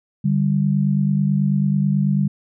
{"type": "tone pair together", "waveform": "sine", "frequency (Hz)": [146.83, 196], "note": ["D3", "G3"], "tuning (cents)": [0, 0], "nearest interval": "perfect fourth", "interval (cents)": 500, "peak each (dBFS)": -18, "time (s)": [0.24, 2.28], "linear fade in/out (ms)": 10, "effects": []}